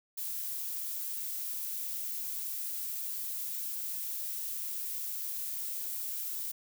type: noise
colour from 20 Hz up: violet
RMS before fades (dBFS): -37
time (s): 0.17-6.52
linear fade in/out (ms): 10
effects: none